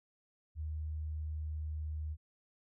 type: tone with pitch glide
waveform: sine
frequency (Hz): 77.4 to 76.91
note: D#2 to D#2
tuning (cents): -9 to -20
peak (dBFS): -36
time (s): 0.55-2.17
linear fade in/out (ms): 50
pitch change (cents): -11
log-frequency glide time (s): 0.68-1.95
effects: none